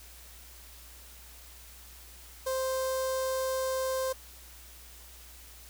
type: tone with notch filter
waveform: sawtooth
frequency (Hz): 523.3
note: C5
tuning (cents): 0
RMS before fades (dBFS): -31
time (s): 2.46-4.13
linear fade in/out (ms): 10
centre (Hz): 2400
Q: 0.65
effects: added 60 Hz sine -52 dBFS peak until 5.69 s + white hiss -52 dBFS RMS until 5.69 s